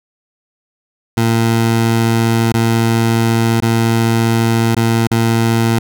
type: tone with dropouts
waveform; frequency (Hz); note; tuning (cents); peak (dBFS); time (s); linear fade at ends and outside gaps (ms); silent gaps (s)
20% pulse; 114.5; A#2; -31; -6; 1.17-5.79; 5; 2.523-2.54 / 3.604-3.623 / 4.75-4.766 / 5.072-5.111
effects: none